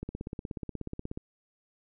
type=click train; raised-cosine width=3 ms; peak=-23 dBFS; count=20; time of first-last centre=0.03-1.175 s; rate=16.6 Hz; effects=none